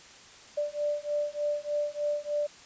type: beating tone pair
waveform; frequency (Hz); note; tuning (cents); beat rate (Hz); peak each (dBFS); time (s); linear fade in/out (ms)
sine; 587.3 / 590.6; D5 / D5; 0 / +10; 3.3; -31; 0.57-2.47; 10
effects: white hiss -51 dBFS RMS until 2.65 s + resampled to 16000 Hz